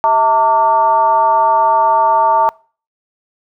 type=tone with frequency modulation; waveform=sine; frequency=904 Hz; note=A5; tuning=47 cents sharp; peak=-8 dBFS; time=0.04-2.49 s; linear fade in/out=0 ms; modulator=256 Hz; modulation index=0.74; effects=noise-tail reverb RT60 0.4 s tail -25 dB re dry